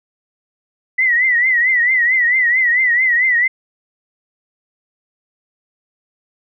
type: tone with vibrato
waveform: sine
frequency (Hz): 1975.5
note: B6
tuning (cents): 0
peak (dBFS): -11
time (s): 0.98-3.48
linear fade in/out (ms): 10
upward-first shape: triangle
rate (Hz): 4.5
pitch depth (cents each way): 120
effects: none